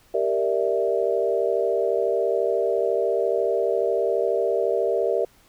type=chord; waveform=sine; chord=E half-diminished seventh; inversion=first; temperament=equal; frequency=392 / 466.2 / 587.3 / 659.3 Hz; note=G4 / Bb4 / D5 / E5; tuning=0 / 0 / 0 / 0 cents; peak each=-25 / -24 / -26 / -26 dBFS; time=0.14-5.25 s; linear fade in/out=5 ms; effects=pink hiss -57 dBFS RMS until 5.48 s

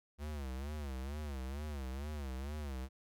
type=tone with vibrato; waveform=square; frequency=70.1 Hz; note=C#2; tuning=20 cents sharp; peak=-40 dBFS; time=0.18-2.89 s; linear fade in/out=50 ms; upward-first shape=sine; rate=2.2 Hz; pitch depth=150 cents each way; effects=none

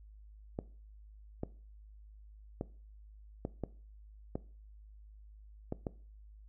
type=clicks; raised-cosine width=2 ms; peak=-22 dBFS; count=8; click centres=0.589 / 1.434 / 2.611 / 3.451 / 3.637 / 4.355 / 5.724 / 5.868 s; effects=noise-tail reverb RT60 0.4 s tail -19 dB re dry + added 52 Hz sine -52 dBFS peak until 6.48 s

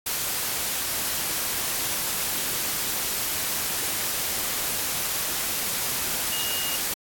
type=tone in noise; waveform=sine; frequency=2856 Hz; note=F7; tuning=38 cents sharp; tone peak=-31 dBFS; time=6.32-6.76 s; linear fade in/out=5 ms; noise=white; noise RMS=-27 dBFS; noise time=0.06-6.94 s; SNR=-7 dB; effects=AAC 64 kbps

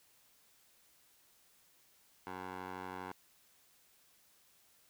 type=tone with band-pass filter; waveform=15% pulse; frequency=92.5 Hz; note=F#2; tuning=in tune; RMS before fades=-45 dBFS; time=2.27-3.12 s; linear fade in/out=0 ms; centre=1000 Hz; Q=1.2; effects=white hiss -68 dBFS RMS until 4.89 s

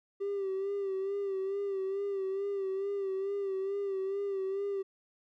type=tone with vibrato; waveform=triangle; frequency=392 Hz; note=G4; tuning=in tune; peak=-28 dBFS; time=0.2-4.83 s; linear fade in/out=20 ms; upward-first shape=sine; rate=2.3 Hz; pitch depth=49 cents each way; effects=tanh soft clip ceiling -27 dBFS

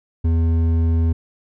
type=tone with hard clipping; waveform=sine; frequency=82.41 Hz; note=E2; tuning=in tune; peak=-16 dBFS; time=0.24-1.13 s; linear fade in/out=10 ms; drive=8 dB; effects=none

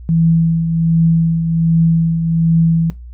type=tone with tremolo; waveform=sine; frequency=164.81 Hz; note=E3; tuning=in tune; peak=-8 dBFS; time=0.09-2.9 s; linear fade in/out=0 ms; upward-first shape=triangle; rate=1.3 Hz; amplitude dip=55%; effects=noise-tail reverb RT60 0.2 s tail -18 dB re dry + added 60 Hz sine -30 dBFS peak until 3.13 s

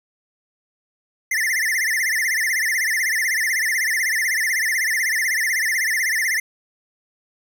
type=tone with vibrato; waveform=square; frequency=1921 Hz; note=B6; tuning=48 cents flat; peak=-19 dBFS; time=1.31-6.4 s; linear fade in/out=5 ms; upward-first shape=sine; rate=16 Hz; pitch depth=170 cents each way; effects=none

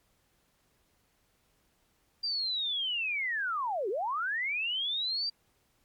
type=linear two-way sweep; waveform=sine; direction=down then up; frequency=4766 to 355.4 to 4742 Hz; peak=-29 dBFS; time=2.23-5.3 s; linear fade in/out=10 ms; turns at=3.89 s; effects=pink hiss -71 dBFS RMS until 5.84 s + MP3 96 kbps

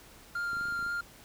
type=tone with vibrato; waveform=triangle; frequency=1396.9 Hz; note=F6; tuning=in tune; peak=-29 dBFS; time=0.35-1.01 s; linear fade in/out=5 ms; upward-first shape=sine; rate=3.9 Hz; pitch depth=9 cents each way
type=clicks; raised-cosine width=3 ms; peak=-36 dBFS; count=9; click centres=0.532 / 0.569 / 0.611 / 0.655 / 0.685 / 0.724 / 0.792 / 0.827 / 0.864 s
effects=pink hiss -54 dBFS RMS until 1.24 s

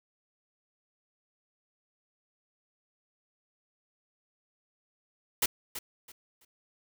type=noise with echo; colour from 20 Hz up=white; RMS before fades=-26 dBFS; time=5.42-5.46 s; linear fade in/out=5 ms; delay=330 ms; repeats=3; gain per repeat=-12 dB; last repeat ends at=6.45 s; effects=none

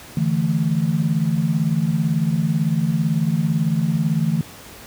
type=chord; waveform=sine; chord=D suspended second; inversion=none; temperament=equal; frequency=146.83 / 164.81 / 220 Hz; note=D3 / E3 / A3; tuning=0 / 0 / 0 cents; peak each=-22 / -19 / -23 dBFS; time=0.17-4.41 s; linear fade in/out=2 ms; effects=pink hiss -40 dBFS RMS until 4.86 s + high-pass 60 Hz 12 dB/octave

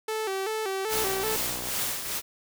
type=tone with vibrato; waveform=sawtooth; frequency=410.3 Hz; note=G#4; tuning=21 cents flat; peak=-24 dBFS; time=0.08-1.36 s; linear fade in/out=5 ms; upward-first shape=square; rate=2.6 Hz; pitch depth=110 cents each way
type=noise with tremolo; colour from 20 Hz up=white; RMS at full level=-28 dBFS; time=0.88-2.22 s; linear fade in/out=50 ms; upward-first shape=triangle; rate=2.4 Hz; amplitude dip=60%
type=click train; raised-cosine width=1 ms; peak=-24 dBFS; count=47; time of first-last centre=0.94-1.688 s; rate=61.5 Hz
effects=none

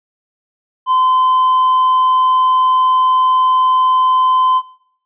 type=tone; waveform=triangle; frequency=1027 Hz; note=C6; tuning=33 cents flat; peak=-8 dBFS; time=0.86-4.62 s; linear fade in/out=50 ms; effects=noise-tail reverb RT60 0.7 s tail -19 dB re dry + resampled to 8000 Hz

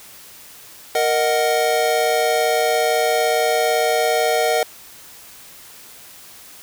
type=chord; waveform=square; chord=D# minor; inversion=second; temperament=equal; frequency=466.2 / 622.3 / 740 Hz; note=A#4 / D#5 / F#5; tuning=0 / 0 / 0 cents; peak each=-21 dBFS; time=0.95-4.63 s; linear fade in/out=2 ms; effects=white hiss -42 dBFS RMS until 6.62 s

